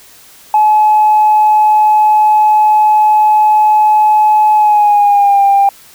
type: tone with pitch glide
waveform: sine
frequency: 853 to 795.9 Hz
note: G#5 to G5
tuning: +46 to +26 cents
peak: -4 dBFS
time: 0.54-5.69 s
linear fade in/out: 2 ms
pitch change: -120 cents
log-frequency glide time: 4.54-5.42 s
effects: tanh soft clip ceiling -1 dBFS + white hiss -40 dBFS RMS until 5.94 s